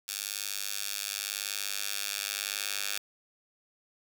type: tone with high-pass filter sweep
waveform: 10% pulse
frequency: 100.9 Hz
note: G#2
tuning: 49 cents flat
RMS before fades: -35 dBFS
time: 0.08-2.98 s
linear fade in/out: 5 ms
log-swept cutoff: 4500 to 2800 Hz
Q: 0.73
effects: none